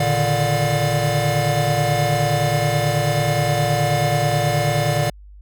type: tone cluster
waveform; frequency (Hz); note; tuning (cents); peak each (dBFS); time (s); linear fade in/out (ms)
square; 114.7 / 143.3 / 152.7 / 588 / 716; A#2 / D3 / D#3 / D5 / F5; -28 / -42 / -32 / +2 / +43; -24; 0-5.1; 5
effects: added 50 Hz sine -39 dBFS peak until 5.41 s